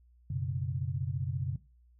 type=chord; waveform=sine; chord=F# suspended fourth; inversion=none; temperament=equal; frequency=92.5 / 123.47 / 138.59 Hz; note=F#2 / B2 / C#3; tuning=0 / 0 / 0 cents; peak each=-36 / -36 / -34 dBFS; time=0.3-1.56 s; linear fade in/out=5 ms; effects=noise-tail reverb RT60 0.3 s tail -17 dB re dry + added 60 Hz sine -59 dBFS peak until 1.99 s